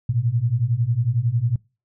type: beating tone pair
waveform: sine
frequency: 112 / 123 Hz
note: A2 / B2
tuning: +31 / -7 cents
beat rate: 11 Hz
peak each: -22 / -20 dBFS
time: 0.09-1.56 s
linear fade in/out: 5 ms
effects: noise-tail reverb RT60 0.3 s tail -25 dB re dry